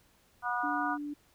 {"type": "harmonic tone", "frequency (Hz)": 243.2, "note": "B3", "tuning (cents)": -26, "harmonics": [3, 4, 5, 6], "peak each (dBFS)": [-35, -35, -35, -35], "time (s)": [0.42, 0.98], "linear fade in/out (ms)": 50}
{"type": "tone", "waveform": "sine", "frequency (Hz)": 292.4, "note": "D4", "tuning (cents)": -7, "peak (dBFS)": -35, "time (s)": [0.63, 1.14], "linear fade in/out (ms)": 10}
{"effects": ["pink hiss -66 dBFS RMS until 1.34 s"]}